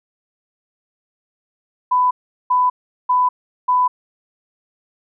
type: tone bursts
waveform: sine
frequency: 998 Hz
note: B5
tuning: 18 cents sharp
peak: -12 dBFS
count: 4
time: 1.91-3.88 s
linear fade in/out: 10 ms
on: 200 ms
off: 390 ms
effects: none